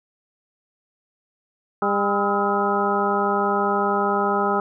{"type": "harmonic tone with a mistuned harmonic", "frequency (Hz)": 201.2, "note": "G3", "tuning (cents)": 45, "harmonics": [1, 2, 3, 4, 5, 6, 7], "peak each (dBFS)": [-27, -24, -29, -24, -28, -24, -32], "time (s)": [1.82, 4.6], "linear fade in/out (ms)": 2, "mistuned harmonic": 6, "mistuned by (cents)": 96, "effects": []}